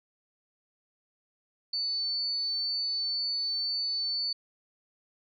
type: tone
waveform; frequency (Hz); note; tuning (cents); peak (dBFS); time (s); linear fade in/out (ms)
sine; 4499; C#8; +25; -28; 1.73-4.33; 5
effects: none